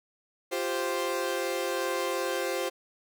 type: chord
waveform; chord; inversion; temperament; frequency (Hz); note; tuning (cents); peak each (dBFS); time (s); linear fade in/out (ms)
sawtooth; F suspended second; none; equal; 349.2 / 392 / 523.3; F4 / G4 / C5; 0 / 0 / 0; -30 / -30 / -27; 0.51-2.7; 20
effects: none